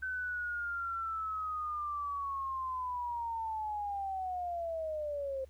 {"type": "linear sweep", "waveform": "sine", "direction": "down", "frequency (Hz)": [1529, 523.3], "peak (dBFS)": -34, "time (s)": [0.02, 5.45], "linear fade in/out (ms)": 10, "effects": ["added 71 Hz sine -54 dBFS peak until 5.49 s", "pink hiss -70 dBFS RMS until 5.49 s"]}